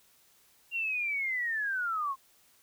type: linear sweep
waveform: sine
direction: down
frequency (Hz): 2788 to 1046.5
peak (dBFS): -29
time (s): 0.71-2.16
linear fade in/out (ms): 50
effects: white hiss -64 dBFS RMS until 2.62 s